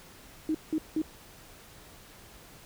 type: tone bursts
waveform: sine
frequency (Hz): 313.2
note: D#4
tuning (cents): +11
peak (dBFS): -25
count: 3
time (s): 0.49-1.018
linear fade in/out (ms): 2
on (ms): 56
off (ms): 180
effects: pink hiss -52 dBFS RMS until 2.65 s